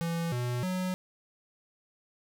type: tone with pitch steps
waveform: square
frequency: 167.7 / 122.6 / 184.3 Hz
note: E3 / B2 / F#3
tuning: +30 / -12 / -7 cents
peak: -30 dBFS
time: 0.01-0.94 s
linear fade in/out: 0 ms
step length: 310 ms
effects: none